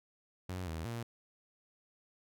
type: tone with pitch steps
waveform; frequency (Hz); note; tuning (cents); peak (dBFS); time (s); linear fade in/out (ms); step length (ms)
sawtooth; 91.8 / 80.6 / 116.9; F#2 / E2 / A#2; -13 / -38 / +5; -34; 0.49-1.03; 5; 180
effects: none